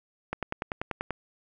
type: click train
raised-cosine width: 0.5 ms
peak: -15 dBFS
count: 9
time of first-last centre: 0.33-1.107 s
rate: 10.3 Hz
effects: none